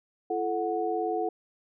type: tone cluster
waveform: sine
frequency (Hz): 339.2 / 436.6 / 736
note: E4 / A4 / F#5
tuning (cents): +50 / -13 / -9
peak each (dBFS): -32 / -30 / -30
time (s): 0.3-1.29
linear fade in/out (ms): 5
effects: none